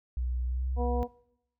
sine tone with pitch glide, 61.74 to 64.1 Hz, B1 to C2, 0 to -35 cents, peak -28 dBFS, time 0.17-1.03 s, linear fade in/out 0 ms, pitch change +65 cents, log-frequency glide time 0.46-0.66 s
harmonic tone, 242.5 Hz, B3, 31 cents flat, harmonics 1 / 2 / 3 / 4, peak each -35 / -32 / -35 / -39 dBFS, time 0.76-1.08 s, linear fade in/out 50 ms
effects noise-tail reverb RT60 0.8 s tail -22 dB re dry

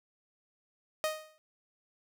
sawtooth tone with exponential decay, 622.3 Hz, D#5, in tune, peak -23 dBFS, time 1.04-1.38 s, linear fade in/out 0 ms, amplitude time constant 72 ms, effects none

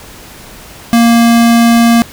square tone, 233.1 Hz, A#3, in tune, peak -5 dBFS, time 0.93-2.02 s, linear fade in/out 0 ms, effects pink hiss -33 dBFS RMS until 2.12 s

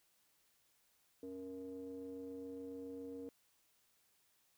triangle ring-modulated tone, 96.4 Hz, G2, 28 cents flat, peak -40 dBFS, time 1.23-3.29 s, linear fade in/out 0 ms, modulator 372 Hz, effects white hiss -75 dBFS RMS until 4.57 s

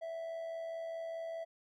triangle tone with amplitude modulation, 659.3 Hz, E5, in tune, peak -35 dBFS, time 0.01-1.45 s, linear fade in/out 20 ms, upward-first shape sine, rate 84.8 Hz, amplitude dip 40%, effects none

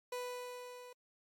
30% pulse tone with level ramp, 494.6 Hz, B4, 3 cents sharp, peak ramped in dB -35 to -48 dBFS, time 0.12-0.93 s, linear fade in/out 5 ms, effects MP3 64 kbps

